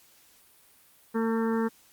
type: harmonic tone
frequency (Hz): 225.9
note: A3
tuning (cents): +46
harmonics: 1 / 2 / 4 / 5 / 6 / 7 / 8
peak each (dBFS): -26 / -29 / -36 / -40 / -40 / -42 / -43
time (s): 1.14-1.69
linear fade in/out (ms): 20
effects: white hiss -59 dBFS RMS until 1.92 s + Opus 48 kbps